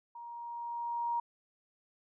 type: tone with level ramp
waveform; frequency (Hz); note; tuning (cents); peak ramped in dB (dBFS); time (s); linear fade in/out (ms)
sine; 943; A#5; +20; -44 to -29; 0.15-1.2; 5
effects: none